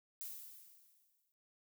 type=noise with exponential decay; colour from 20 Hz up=violet; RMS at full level=-44 dBFS; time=0.21-1.32 s; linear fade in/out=0 ms; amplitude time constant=240 ms; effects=noise-tail reverb RT60 0.4 s tail -21 dB re dry